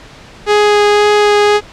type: tone with vibrato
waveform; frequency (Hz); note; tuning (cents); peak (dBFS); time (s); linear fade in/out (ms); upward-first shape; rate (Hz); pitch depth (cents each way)
sawtooth; 415.3; G#4; 0; -3; 0.46-1.61; 50; sine; 1.9; 8
effects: pink hiss -36 dBFS RMS until 1.72 s + low-pass 5000 Hz 12 dB/octave